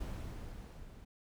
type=noise with level ramp; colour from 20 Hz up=brown; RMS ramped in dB=-40 to -53 dBFS; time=0-1.05 s; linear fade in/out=10 ms; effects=none